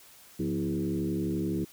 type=tone with frequency modulation; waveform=sine; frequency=252.6 Hz; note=B3; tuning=39 cents sharp; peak=-27 dBFS; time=0.39-1.65 s; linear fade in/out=10 ms; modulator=71.7 Hz; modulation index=1.8; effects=white hiss -54 dBFS RMS until 1.72 s